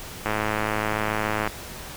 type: click train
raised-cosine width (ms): 0.5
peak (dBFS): -9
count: 131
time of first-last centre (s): 0.26-1.475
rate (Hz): 107
effects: pink hiss -38 dBFS RMS until 1.96 s